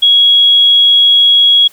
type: tone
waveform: sine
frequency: 3322 Hz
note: G#7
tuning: in tune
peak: -4 dBFS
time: 0.02-1.68 s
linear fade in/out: 10 ms
effects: white hiss -43 dBFS RMS until 1.72 s

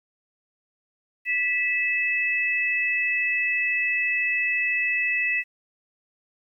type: tone pair together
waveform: sine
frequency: 1970 / 2608 Hz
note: B6 / E7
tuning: -5 / -19 cents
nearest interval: perfect fourth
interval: 486 cents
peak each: -24 dBFS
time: 1.25-5.44 s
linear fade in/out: 50 ms
effects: 10-bit

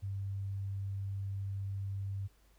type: tone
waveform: sine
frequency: 98.3 Hz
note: G2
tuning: 5 cents sharp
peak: -35 dBFS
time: 0.02-2.28 s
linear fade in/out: 20 ms
effects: added 50 Hz sine -64 dBFS peak until 2.58 s + pink hiss -70 dBFS RMS until 2.58 s

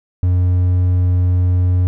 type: tone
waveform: triangle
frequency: 90.1 Hz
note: F#2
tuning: 45 cents flat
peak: -9 dBFS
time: 0.23-1.87 s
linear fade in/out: 0 ms
effects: none

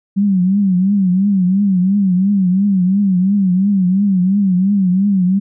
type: tone with vibrato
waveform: sine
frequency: 191.5 Hz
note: G3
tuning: 40 cents flat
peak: -10 dBFS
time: 0.16-5.4 s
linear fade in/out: 20 ms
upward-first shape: triangle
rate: 2.9 Hz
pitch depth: 140 cents each way
effects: none

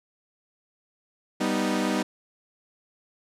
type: chord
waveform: sawtooth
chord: G augmented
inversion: none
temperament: equal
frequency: 196 / 246.9 / 311.1 Hz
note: G3 / B3 / D#4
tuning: 0 / 0 / 0 cents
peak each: -24 dBFS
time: 1.4-2.03 s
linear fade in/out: 10 ms
effects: low-pass 10000 Hz 12 dB/octave

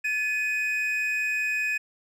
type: tone pair together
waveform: triangle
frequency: 1725.1 / 2500 Hz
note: A6 / D#7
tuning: -35 / +8 cents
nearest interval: tritone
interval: 643 cents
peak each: -28 / -24 dBFS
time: 0.04-1.78 s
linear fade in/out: 10 ms
effects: none

